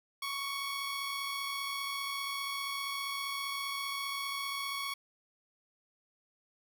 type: tone pair together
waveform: 15% pulse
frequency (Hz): 1108.7 / 1143.8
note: C#6 / D6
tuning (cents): 0 / -46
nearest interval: minor second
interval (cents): 54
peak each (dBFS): -29 / -38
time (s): 0.22-4.94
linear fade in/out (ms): 5
effects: none

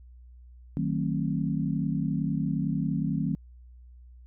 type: chord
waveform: sine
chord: D# diminished seventh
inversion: none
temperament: just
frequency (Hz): 155.56 / 186.68 / 224 / 268.8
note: D#3 / F#3 / A3 / C4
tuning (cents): 0 / +16 / +31 / +47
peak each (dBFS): -29 / -31 / -32 / -32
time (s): 0.77-3.35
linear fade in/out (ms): 0
effects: added 61 Hz sine -47 dBFS peak until 4.26 s

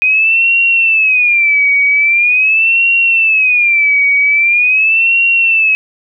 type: tone with vibrato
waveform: sine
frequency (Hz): 2489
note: D#7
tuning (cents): 0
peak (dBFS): -7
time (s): 0.02-5.75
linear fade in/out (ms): 0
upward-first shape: sine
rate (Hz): 0.43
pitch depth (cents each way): 170
effects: none

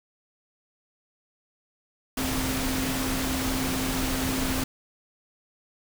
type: tone in noise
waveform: sine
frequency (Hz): 261.6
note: C4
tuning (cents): 0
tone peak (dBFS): -29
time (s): 2.17-4.64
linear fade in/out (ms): 5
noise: pink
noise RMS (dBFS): -29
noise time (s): 2.17-4.64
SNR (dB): -3
effects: none

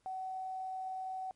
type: tone with quantisation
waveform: sine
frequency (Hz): 754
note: F#5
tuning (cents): +32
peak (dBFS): -37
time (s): 0.06-1.31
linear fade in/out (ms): 0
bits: 11
effects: pink hiss -75 dBFS RMS until 1.35 s + MP3 48 kbps

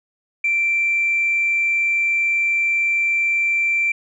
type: tone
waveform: sine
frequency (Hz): 2349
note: D7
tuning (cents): 0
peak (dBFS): -15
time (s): 0.44-3.92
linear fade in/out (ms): 5
effects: tanh soft clip ceiling -11 dBFS

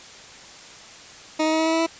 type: tone with pitch steps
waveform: 20% pulse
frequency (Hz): 312.4 / 315.1 / 317.9 / 320.6 / 323.4 / 326.2 / 329.1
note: D#4 / D#4 / D#4 / E4 / E4 / E4 / E4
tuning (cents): +7 / +22 / +37 / -48 / -33 / -18 / -3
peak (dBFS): -14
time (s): 1.39-1.866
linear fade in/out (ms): 10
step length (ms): 68
effects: white hiss -43 dBFS RMS until 1.99 s + resampled to 16000 Hz

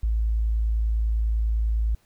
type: tone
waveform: sine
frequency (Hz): 55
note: A1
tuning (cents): 0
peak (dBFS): -20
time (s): 0.03-1.95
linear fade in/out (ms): 5
effects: pink hiss -64 dBFS RMS until 2.05 s

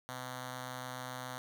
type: tone with notch filter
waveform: 5% pulse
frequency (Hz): 127.2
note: C3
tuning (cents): -48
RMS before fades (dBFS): -43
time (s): 0.09-1.38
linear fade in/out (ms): 0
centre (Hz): 370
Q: 1.5
effects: none

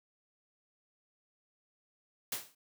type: noise with exponential decay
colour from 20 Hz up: white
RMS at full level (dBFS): -32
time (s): 2.32-2.55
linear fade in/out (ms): 5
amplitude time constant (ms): 49
effects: high-pass 100 Hz 12 dB/octave

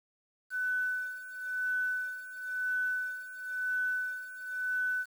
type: tone with tremolo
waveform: sine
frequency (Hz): 1500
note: F#6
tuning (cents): +23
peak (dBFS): -28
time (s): 0.5-5.06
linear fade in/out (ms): 50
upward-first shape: sine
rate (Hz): 0.98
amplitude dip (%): 80
effects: 9-bit

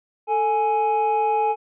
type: tone pair together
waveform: triangle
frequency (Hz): 442.5 / 835.3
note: A4 / G#5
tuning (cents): +10 / +10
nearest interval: major seventh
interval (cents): 1100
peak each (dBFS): -22 / -17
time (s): 0.27-1.56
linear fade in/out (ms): 50
effects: resampled to 8000 Hz

